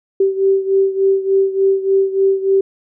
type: beating tone pair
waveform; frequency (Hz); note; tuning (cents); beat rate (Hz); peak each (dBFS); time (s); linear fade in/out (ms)
sine; 387.2 / 390.6; G4 / G4; -21 / -6; 3.4; -13 / -17; 0.2-2.61; 5
effects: none